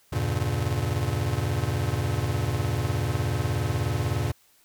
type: chord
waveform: square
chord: E diminished seventh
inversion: none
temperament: just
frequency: 82.41 / 98.89 / 118.67 / 142.4 Hz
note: E2 / G2 / Bb2 / Db3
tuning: 0 / +16 / +31 / +47 cents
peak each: -32 / -30 / -29 / -32 dBFS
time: 0.12-4.32 s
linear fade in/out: 10 ms
effects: white hiss -61 dBFS RMS until 4.64 s